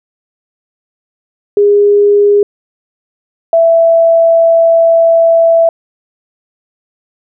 sine tone pair in turn, 409.1 / 663.5 Hz, G#4 / E5, -26 / +11 cents, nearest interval minor sixth, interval 837 cents, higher second, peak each -4 dBFS, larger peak neither, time 1.57-2.43 / 3.53-5.69 s, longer second, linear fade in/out 2 ms, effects none

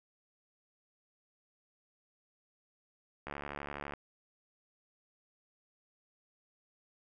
click train, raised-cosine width 0.5 ms, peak -25 dBFS, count 49, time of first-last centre 3.27-3.937 s, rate 72 Hz, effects none

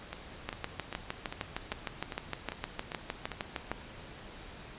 two click trains, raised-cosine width 0.3 ms, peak -17 / -21 dBFS, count 22 / 10, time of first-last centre 0.49-3.716 / 0.13-3.716 s, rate 6.51 / 2.51 Hz, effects pink hiss -48 dBFS RMS until 4.78 s + resampled to 8000 Hz

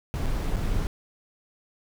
brown noise with dropouts, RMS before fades -26 dBFS, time 0.14-0.87 s, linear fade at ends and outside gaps 0 ms, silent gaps 0.258-0.264 / 0.438-0.442 / 0.56-0.567 s, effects none

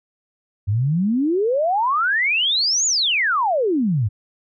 sine exponential two-way sweep, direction up then down, 95 to 7040 to 95 Hz, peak -16 dBFS, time 0.67-4.09 s, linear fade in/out 20 ms, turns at 2.86 s, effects none

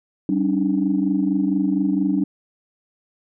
sine tone cluster, 192.3 / 278.7 / 303 Hz, G3 / C#4 / D#4, -33 / +9 / -46 cents, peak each -21 dBFS, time 0.29-2.24 s, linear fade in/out 2 ms, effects tanh soft clip ceiling -8 dBFS

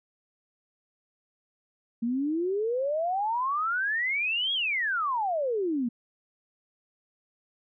sine exponential two-way sweep, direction up then down, 226 to 3348 to 226 Hz, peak -25 dBFS, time 2.02-5.89 s, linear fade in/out 10 ms, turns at 4.53 s, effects none

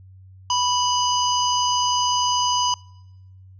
harmonic tone with a mistuned harmonic, 987 Hz, B5, 1 cent flat, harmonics 1 / 3 / 5 / 6, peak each -20 / -25 / -27 / -28 dBFS, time 0.5-2.74 s, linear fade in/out 2 ms, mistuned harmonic 6, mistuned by +90 cents, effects noise-tail reverb RT60 1.0 s tail -26 dB re dry + added 94 Hz sine -43 dBFS peak until 3.59 s

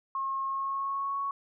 sine tone with pitch glide, 1080 to 1111 Hz, C#6 to C#6, -45 to +4 cents, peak -29 dBFS, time 0.15-1.31 s, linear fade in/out 2 ms, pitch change +49 cents, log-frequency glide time 0.45-1.19 s, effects none

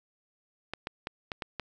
clicks, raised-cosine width 0.3 ms, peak -18 dBFS, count 6, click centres 0.736 / 0.871 / 1.071 / 1.318 / 1.422 / 1.597 s, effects none

